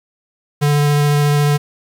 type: tone with vibrato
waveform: square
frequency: 146.1 Hz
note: D3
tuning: 9 cents flat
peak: -12 dBFS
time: 0.61-1.58 s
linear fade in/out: 20 ms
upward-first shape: sine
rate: 14 Hz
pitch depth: 9 cents each way
effects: 8-bit